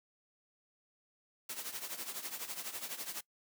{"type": "noise with tremolo", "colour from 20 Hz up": "white", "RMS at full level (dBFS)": -39, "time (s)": [1.49, 3.21], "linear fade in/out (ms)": 5, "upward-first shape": "triangle", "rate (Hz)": 12, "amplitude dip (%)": 80, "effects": ["noise-tail reverb RT60 0.1 s tail -22 dB re dry", "high-pass 200 Hz 12 dB/octave"]}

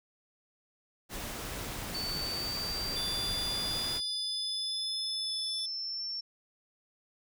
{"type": "noise", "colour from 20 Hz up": "pink", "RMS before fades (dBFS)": -39, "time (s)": [1.09, 4.01], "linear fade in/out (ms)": 50}
{"type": "exponential sweep", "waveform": "sine", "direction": "up", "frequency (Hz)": [4500, 5440], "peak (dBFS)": -34, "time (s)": [1.94, 6.21], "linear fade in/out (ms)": 10}
{"type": "tone with pitch glide", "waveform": "square", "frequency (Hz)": [3503, 3479], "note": ["A7", "A7"], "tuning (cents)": [-8, -20], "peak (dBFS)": -36, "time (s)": [2.96, 5.66], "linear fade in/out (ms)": 5, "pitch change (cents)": -12, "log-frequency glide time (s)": [5.19, 5.31]}
{"effects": []}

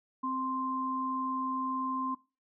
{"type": "tone pair together", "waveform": "sine", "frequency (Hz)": [261.6, 1046.4], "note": ["C4", "C6"], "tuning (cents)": [0, 0], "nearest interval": "2 octaves", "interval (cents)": 2400, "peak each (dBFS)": [-35, -32], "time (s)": [0.23, 2.15], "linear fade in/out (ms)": 10, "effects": ["noise-tail reverb RT60 0.3 s tail -20 dB re dry"]}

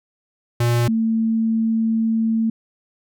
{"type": "tone pair in turn", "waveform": ["square", "sine"], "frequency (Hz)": [119.2, 224.3], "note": ["A#2", "A3"], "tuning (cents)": [39, 34], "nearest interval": "major seventh", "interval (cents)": 1095, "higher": "second", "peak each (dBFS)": -16, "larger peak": "neither", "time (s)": [[0.6, 0.88], [0.88, 2.5]], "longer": "second", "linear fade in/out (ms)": 5, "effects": []}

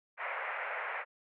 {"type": "band-pass noise", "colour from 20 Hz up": "white", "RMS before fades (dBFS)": -38, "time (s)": [0.17, 1.05], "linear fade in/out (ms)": 50, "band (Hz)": [500, 2300], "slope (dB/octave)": 48, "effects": []}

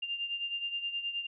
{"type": "beating tone pair", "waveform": "sine", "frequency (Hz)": [2794, 2803.5], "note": ["F7", "F7"], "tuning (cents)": [0, 6], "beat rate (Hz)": 9.5, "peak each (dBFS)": [-34, -40], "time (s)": [0.02, 1.27], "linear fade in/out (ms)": 10, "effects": []}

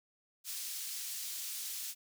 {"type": "high-pass noise", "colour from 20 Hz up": "pink", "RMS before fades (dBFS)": -41, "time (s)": [0.44, 1.95], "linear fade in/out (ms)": 50, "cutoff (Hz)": 4700, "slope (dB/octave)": 12, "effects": []}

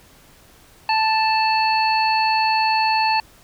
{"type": "harmonic tone", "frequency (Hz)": 880, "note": "A5", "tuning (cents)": 0, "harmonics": [1, 2, 3, 5], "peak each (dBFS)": [-17, -29, -23, -25], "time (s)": [0.89, 3.2], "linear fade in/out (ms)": 2, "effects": ["pink hiss -50 dBFS RMS until 3.43 s"]}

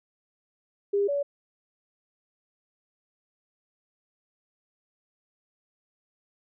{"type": "tone pair in turn", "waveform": "sine", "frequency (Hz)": [403, 568.8], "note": ["G4", "C#5"], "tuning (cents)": [48, 45], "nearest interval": "tritone", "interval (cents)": 597, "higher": "second", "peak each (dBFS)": [-21, -24], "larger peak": "first", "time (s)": [[0.93, 1.08], [1.08, 1.23]], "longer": "neither", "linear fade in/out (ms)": 10, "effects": []}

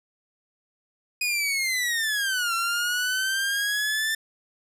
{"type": "linear two-way sweep", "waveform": "sawtooth", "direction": "down then up", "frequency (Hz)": [2491, 1352, 1782], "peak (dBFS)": -20, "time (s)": [1.21, 4.15], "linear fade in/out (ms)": 5, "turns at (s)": 2.54, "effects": ["resampled to 32000 Hz", "10-bit"]}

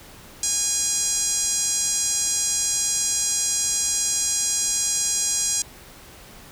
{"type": "tone with band-pass filter", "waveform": "5% pulse", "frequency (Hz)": 819, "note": "G#5", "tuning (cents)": -24, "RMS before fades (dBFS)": -23, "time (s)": [0.43, 5.62], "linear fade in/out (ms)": 2, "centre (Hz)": 7000, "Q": 2.6, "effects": ["pink hiss -45 dBFS RMS until 6.51 s"]}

